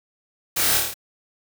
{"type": "noise with echo", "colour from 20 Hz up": "white", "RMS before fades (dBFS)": -23, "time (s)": [0.56, 0.78], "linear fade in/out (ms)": 10, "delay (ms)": 27, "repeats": 6, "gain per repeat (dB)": -2, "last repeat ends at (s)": 0.942, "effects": []}